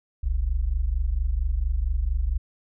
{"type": "tone pair together", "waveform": "sine", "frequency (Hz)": [41.04, 65.41], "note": ["E1", "C2"], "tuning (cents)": [-7, 0], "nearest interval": "minor sixth", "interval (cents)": 807, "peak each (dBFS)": -24, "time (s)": [0.23, 2.38], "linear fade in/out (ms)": 10, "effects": []}